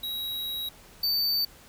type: tone pair in turn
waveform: square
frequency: 3847 / 4575 Hz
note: B7 / D8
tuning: -46 / -46 cents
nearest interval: minor third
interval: 300 cents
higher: second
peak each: -31 / -24 dBFS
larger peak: second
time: 0.03-0.69 / 1.03-1.45 s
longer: first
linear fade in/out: 5 ms
effects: pink hiss -52 dBFS RMS until 1.68 s